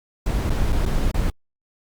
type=noise with dropouts; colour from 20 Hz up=brown; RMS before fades=-20 dBFS; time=0.26-1.3 s; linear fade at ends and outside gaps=2 ms; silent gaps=0.496-0.503 / 0.723-0.727 / 0.853-0.861 / 1.114-1.143 s; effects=Opus 48 kbps